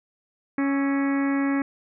harmonic tone with a mistuned harmonic, 277.2 Hz, C#4, in tune, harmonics 1 / 2 / 3 / 4 / 5 / 6 / 7 / 8 / 9, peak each -21 / -35 / -37 / -36 / -39 / -36 / -37 / -38 / -49 dBFS, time 0.58-1.62 s, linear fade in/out 2 ms, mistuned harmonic 5, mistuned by -72 cents, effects none

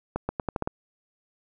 accelerating click train, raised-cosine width 1 ms, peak -13 dBFS, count 7, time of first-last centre 0.16-0.675 s, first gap 130 ms, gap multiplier 0.83, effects none

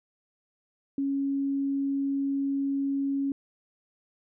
sine tone, 276.4 Hz, C#4, 5 cents flat, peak -25 dBFS, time 0.98-3.32 s, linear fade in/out 2 ms, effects none

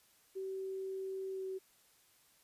sine tone with pitch glide, 382.9 to 379.6 Hz, G4 to F#4, -41 to +44 cents, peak -38 dBFS, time 0.35-1.59 s, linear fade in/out 20 ms, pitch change -15 cents, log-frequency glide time 1.31-1.45 s, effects white hiss -68 dBFS RMS until 2.43 s + resampled to 32000 Hz

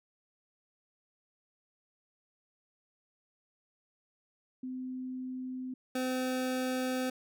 sine / 25% pulse tone pair in turn, 256.3 / 256.3 Hz, C4 / C4, -36 / -36 cents, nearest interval unison, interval 0 cents, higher neither, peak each -36 / -27 dBFS, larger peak second, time 4.63-5.74 / 5.95-7.1 s, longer second, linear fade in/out 5 ms, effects none

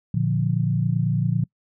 sine chord, Bb major, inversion none, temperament equal, 116.54 / 146.83 / 174.61 Hz, Bb2 / D3 / F3, 0 / 0 / 0 cents, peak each -23 / -23 / -24 dBFS, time 0.14-1.44 s, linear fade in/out 5 ms, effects noise-tail reverb RT60 0.1 s tail -25 dB re dry

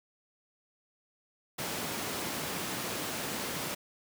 pink high-pass noise, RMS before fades -36 dBFS, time 1.58-3.75 s, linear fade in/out 10 ms, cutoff 170 Hz, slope 12 dB/octave, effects none

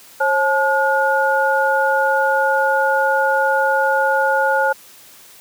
sine tone cluster, 540 / 862 / 1437 Hz, C#5 / A5 / F6, -45 / -36 / +49 cents, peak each -18 dBFS, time 0.2-4.73 s, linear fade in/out 10 ms, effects white hiss -44 dBFS RMS until 5.4 s + high-pass 100 Hz 12 dB/octave

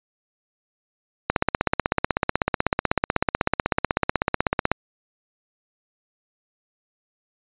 click train, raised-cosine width 0.5 ms, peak -3 dBFS, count 56, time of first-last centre 1.3-4.716 s, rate 16.1 Hz, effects resampled to 8000 Hz

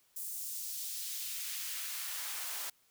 white noise with high-pass filter sweep, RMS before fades -40 dBFS, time 0.16-2.7 s, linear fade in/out 5 ms, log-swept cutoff 9000 to 660 Hz, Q 0.89, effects white hiss -70 dBFS RMS until 2.9 s

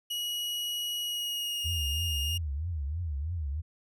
40% pulse tone with pitch glide, 2907 to 2842 Hz, F#7 to F7, -31 to +30 cents, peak -30 dBFS, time 0.1-2.38 s, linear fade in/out 10 ms, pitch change -39 cents, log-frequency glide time 1.02-1.78 s
sine tone with vibrato, 77.9 Hz, D#2, 3 cents sharp, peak -30 dBFS, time 1.64-3.62 s, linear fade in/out 20 ms, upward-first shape triangle, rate 3.1 Hz, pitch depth 260 cents each way
effects none

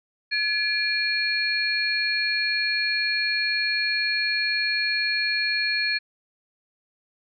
sine tone cluster, 1703 / 2381 / 4304 Hz, G#6 / D7 / C8, +43 / +23 / +48 cents, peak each -26 dBFS, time 0.31-5.99 s, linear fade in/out 20 ms, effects none

